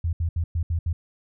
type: tone bursts at uneven times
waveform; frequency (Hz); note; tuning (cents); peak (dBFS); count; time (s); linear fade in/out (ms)
sine; 83.7; E2; +27; -21; 6; 0.04-0.13 / 0.2-0.29 / 0.36-0.44 / 0.55-0.63 / 0.7-0.79 / 0.86-0.93; 5
effects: none